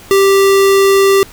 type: tone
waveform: square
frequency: 392 Hz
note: G4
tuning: in tune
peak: -7 dBFS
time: 0.11-1.23 s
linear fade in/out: 0 ms
effects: pink hiss -37 dBFS RMS until 1.32 s